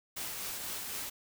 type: noise with tremolo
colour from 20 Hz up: white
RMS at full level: -38 dBFS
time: 0.16-1.1 s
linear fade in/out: 10 ms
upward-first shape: triangle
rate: 4 Hz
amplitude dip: 30%
effects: none